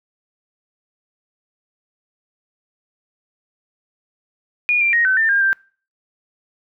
sine tone with pitch steps, 2441 / 2370 / 1873 / 1526 / 1793 / 1609 / 1575 Hz, D#7 / D7 / A#6 / G6 / A6 / G6 / G6, -34 / +15 / +8 / -47 / +32 / +45 / +8 cents, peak -13 dBFS, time 4.69-5.53 s, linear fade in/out 0 ms, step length 120 ms, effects noise-tail reverb RT60 0.4 s tail -24 dB re dry

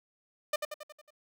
sawtooth tone with echo, 602 Hz, D5, 43 cents sharp, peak -23 dBFS, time 0.53-0.56 s, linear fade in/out 5 ms, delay 91 ms, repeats 6, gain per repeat -5 dB, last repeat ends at 1.106 s, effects none

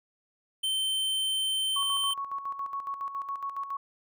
square tone, 3100 Hz, G7, 20 cents flat, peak -27 dBFS, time 0.63-2.14 s, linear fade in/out 10 ms
sine tone with tremolo, 1108.7 Hz, C#6, in tune, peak -30 dBFS, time 1.76-3.77 s, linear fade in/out 5 ms, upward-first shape square, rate 7.2 Hz, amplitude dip 60%
effects none

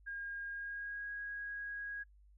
sine tone with pitch glide, 1620 to 1648.3 Hz, G#6 to G#6, -43 to -14 cents, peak -40 dBFS, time 0.06-2.04 s, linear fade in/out 20 ms, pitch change +29 cents, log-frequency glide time 0.47-1.09 s, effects noise-tail reverb RT60 0.1 s tail -24 dB re dry + added 50 Hz sine -60 dBFS peak until 2.37 s

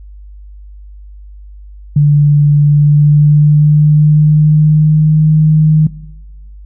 sine tone with pitch glide, 146.3 to 155 Hz, D3 to D#3, -6 to -6 cents, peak -4 dBFS, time 1.96-5.87 s, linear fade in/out 5 ms, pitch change +100 cents, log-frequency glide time 2.62-5.27 s, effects noise-tail reverb RT60 1.0 s tail -19 dB re dry + added 50 Hz sine -30 dBFS peak until 6.65 s

